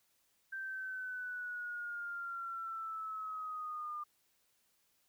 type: linear sweep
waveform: sine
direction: down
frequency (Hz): 1568 to 1200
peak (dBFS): -39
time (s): 0.52-4.04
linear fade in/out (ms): 10
effects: white hiss -75 dBFS RMS until 5.08 s